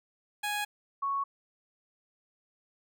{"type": "tone pair in turn", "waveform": ["15% pulse", "sine"], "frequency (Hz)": [830.6, 1108.7], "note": ["G#5", "C#6"], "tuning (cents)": [0, 0], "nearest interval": "perfect fourth", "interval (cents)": 500, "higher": "second", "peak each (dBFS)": [-24, -28], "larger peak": "first", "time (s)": [[0.43, 0.65], [1.02, 1.24]], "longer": "neither", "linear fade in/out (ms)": 10, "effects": []}